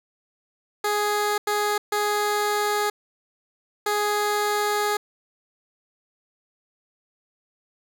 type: tone bursts at uneven times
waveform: 15% pulse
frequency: 416 Hz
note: G#4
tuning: 3 cents sharp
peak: -15 dBFS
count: 4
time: 0.84-1.38 / 1.47-1.78 / 1.92-2.9 / 3.86-4.97 s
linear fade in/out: 5 ms
effects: none